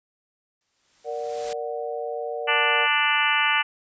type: noise with exponential growth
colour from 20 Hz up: white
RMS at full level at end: -35 dBFS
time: 0.61-1.53 s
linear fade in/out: 1 ms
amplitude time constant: 200 ms
type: chord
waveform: sine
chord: Bb augmented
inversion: none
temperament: equal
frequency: 466.2 / 587.3 / 740 Hz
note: Bb4 / D5 / F#5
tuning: 0 / 0 / 0 cents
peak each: -30 / -32 / -33 dBFS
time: 1.04-2.88 s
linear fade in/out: 50 ms
type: harmonic tone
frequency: 294.3 Hz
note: D4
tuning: 4 cents sharp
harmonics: 3 / 4 / 5 / 6 / 7 / 8 / 9 / 10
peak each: -27 / -27 / -27 / -27 / -27 / -27 / -27 / -27 dBFS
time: 2.47-3.63 s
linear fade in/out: 20 ms
effects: resampled to 16000 Hz